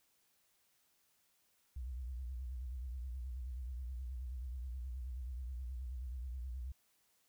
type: tone with vibrato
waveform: sine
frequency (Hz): 62.7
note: B1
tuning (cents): +27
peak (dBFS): -40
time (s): 1.76-6.72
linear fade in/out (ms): 5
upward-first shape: sine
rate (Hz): 9.4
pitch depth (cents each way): 120
effects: white hiss -75 dBFS RMS until 7.28 s